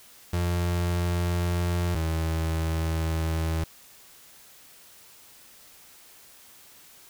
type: tone pair in turn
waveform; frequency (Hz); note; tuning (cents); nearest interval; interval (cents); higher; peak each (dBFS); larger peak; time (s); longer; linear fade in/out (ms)
35% pulse; 87.31 / 80.81; F2 / E2; 0 / -34; minor second; 134; first; -22 / -23; first; 0.33-1.95 / 1.95-3.64; second; 5
effects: white hiss -52 dBFS RMS until 7.09 s